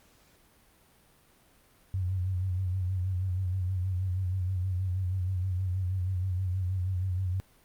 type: tone with vibrato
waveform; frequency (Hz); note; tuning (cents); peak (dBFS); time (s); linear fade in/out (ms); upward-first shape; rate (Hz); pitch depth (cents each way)
sine; 92.5; F#2; 0; -27; 1.94-7.4; 0; sine; 6.3; 58
effects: pink hiss -62 dBFS RMS until 7.64 s + Opus 48 kbps